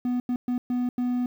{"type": "tone bursts at uneven times", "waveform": "triangle", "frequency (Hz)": 246.9, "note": "B3", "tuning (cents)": 0, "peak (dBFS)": -21, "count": 5, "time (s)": [[0.05, 0.2], [0.29, 0.36], [0.48, 0.58], [0.7, 0.89], [0.98, 1.26]], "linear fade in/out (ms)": 2, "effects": ["9-bit"]}